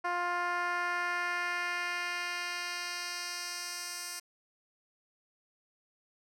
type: tone with band-pass filter sweep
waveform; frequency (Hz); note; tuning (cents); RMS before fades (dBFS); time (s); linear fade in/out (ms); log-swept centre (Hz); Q
10% pulse; 351.9; F4; +13; -35; 0.04-4.2; 10; 950 to 7900; 1.1
effects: none